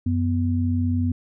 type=tone pair together; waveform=sine; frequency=92.48 / 246.9 Hz; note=F#2 / B3; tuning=0 / 0 cents; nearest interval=octave + perfect fourth; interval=1700 cents; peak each=-21 / -23 dBFS; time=0.06-1.12 s; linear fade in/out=5 ms; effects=none